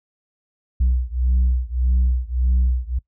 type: beating tone pair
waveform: sine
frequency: 61.74 / 63.44 Hz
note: B1 / B1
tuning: 0 / +47 cents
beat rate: 1.7 Hz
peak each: -17 / -18 dBFS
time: 0.8-2.99 s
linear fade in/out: 10 ms
effects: noise-tail reverb RT60 0.1 s tail -21 dB re dry + tanh soft clip ceiling -12 dBFS